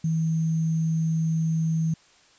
sine tone with sample-and-hold, 161.5 Hz, E3, 35 cents flat, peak -21 dBFS, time 0.04-1.94 s, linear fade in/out 5 ms, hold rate 6300 Hz, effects white hiss -57 dBFS RMS until 2.38 s + resampled to 16000 Hz

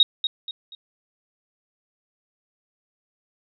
sine tone with echo, 3766 Hz, A#7, 17 cents sharp, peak -11 dBFS, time 0-0.03 s, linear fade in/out 2 ms, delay 240 ms, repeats 3, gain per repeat -9 dB, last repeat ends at 0.75 s, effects none

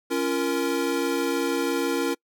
square chord, Bb minor, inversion first, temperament equal with one note detuned, 277.2 / 343.4 / 466.2 Hz, Db4 / F4 / Bb4, 0 / -29 / 0 cents, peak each -28 dBFS, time 0.1-2.15 s, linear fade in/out 20 ms, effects noise-tail reverb RT60 0.1 s tail -26 dB re dry

